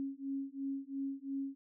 sine beating tone pair, 272.2 / 275.1 Hz, C#4 / C#4, -31 / -13 cents, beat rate 2.9 Hz, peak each -40 / -40 dBFS, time 0-1.55 s, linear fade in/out 0 ms, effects none

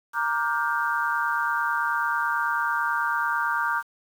sine chord, G minor seventh, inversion first, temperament equal with one note detuned, 932.3 / 1174.7 / 1418.9 / 1568 Hz, Bb5 / D6 / F6 / G6, 0 / 0 / +27 / 0 cents, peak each -28 dBFS, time 0.13-3.83 s, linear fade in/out 50 ms, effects 8-bit

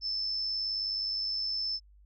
sine tone with amplitude modulation, 5274 Hz, E8, in tune, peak -28 dBFS, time 0.01-1.8 s, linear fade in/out 50 ms, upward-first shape sine, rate 99.2 Hz, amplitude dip 40%, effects added 50 Hz sine -55 dBFS peak until 2.05 s

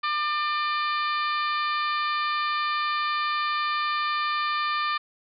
harmonic tone with a mistuned harmonic, 598 Hz, D5, 31 cents sharp, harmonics 2 / 3 / 4 / 5 / 6 / 7 / 8, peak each -25 / -32 / -34 / -39 / -37 / -40 / -40 dBFS, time 0.03-4.98 s, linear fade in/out 10 ms, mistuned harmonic 8, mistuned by -43 cents, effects none

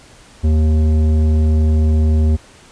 triangle tone with tanh clipping, 77.78 Hz, D#2, in tune, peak -12 dBFS, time 0.43-2.37 s, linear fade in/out 20 ms, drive 16 dB, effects pink hiss -44 dBFS RMS until 2.71 s + resampled to 22050 Hz

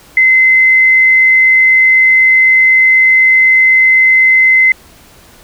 sine tone, 2056 Hz, C7, 31 cents flat, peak -4 dBFS, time 0.17-4.72 s, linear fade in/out 2 ms, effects pink hiss -41 dBFS RMS until 5.43 s

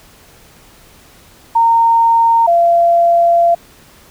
sine tone pair in turn, 920 / 684.5 Hz, A#5 / F5, -23 / -35 cents, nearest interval perfect fourth, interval 512 cents, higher first, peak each -7 dBFS, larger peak neither, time 1.55-2.47 / 2.47-3.55 s, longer second, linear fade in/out 10 ms, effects pink hiss -44 dBFS RMS until 4.1 s

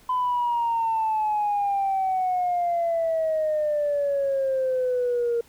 sine exponential sweep, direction down, 1014 to 466.2 Hz, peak -20 dBFS, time 0.09-5.41 s, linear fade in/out 5 ms, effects tanh soft clip ceiling -17 dBFS + pink hiss -55 dBFS RMS until 5.48 s

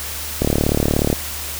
click train, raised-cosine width 2 ms, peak -3 dBFS, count 27, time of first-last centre 0.42-1.128 s, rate 36.7 Hz, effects added 74 Hz sine -33 dBFS peak until 1.59 s + white hiss -28 dBFS RMS until 1.59 s

